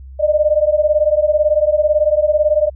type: beating tone pair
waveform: sine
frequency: 596 / 614 Hz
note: D5 / D#5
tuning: +25 / -23 cents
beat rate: 18 Hz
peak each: -14 dBFS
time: 0.19-2.7 s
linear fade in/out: 20 ms
effects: added 66 Hz sine -32 dBFS peak until 2.75 s